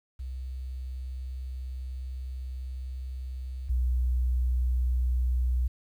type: tone pair in turn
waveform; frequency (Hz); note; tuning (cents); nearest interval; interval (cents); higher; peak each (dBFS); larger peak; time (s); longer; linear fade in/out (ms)
sine; 64.2 / 62.05; C2 / B1; -32 / +9; minor second; 59; first; -33 / -23; second; 0.19-3.69 / 3.69-5.68; first; 10
effects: 10-bit